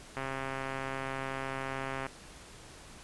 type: click train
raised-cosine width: 0.5 ms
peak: -21 dBFS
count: 255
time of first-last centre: 0.17-2.066 s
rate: 134 Hz
effects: pink hiss -51 dBFS RMS until 3.03 s + resampled to 24000 Hz